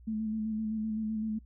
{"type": "tone with vibrato", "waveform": "sine", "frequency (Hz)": 217.8, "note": "A3", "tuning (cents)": -17, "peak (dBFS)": -30, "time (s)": [0.07, 1.39], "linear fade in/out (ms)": 10, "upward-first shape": "square", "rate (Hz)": 7.8, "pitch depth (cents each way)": 23, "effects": ["noise-tail reverb RT60 0.1 s tail -22 dB re dry", "added 60 Hz sine -51 dBFS peak until 1.45 s"]}